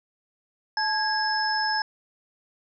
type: tone cluster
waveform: sine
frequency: 867 / 1646 / 5230 Hz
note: A5 / G#6 / E8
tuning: -26 / -16 / -15 cents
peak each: -26 / -27 / -28 dBFS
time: 0.77-1.82 s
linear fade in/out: 2 ms
effects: none